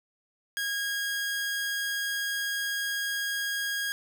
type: tone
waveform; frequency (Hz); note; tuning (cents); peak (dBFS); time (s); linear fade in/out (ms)
sawtooth; 1636; G#6; -26; -25; 0.57-3.92; 0
effects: none